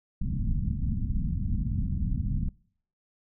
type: low-pass noise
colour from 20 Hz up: pink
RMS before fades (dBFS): -28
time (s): 0.21-2.49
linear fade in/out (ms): 5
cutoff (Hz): 230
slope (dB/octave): 48
effects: noise-tail reverb RT60 0.6 s tail -25 dB re dry